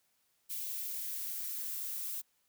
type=noise with high-pass filter sweep; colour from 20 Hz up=violet; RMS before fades=-39 dBFS; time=0.49-2.22 s; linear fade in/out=20 ms; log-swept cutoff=2400 to 880 Hz; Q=1.4; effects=white hiss -75 dBFS RMS until 2.48 s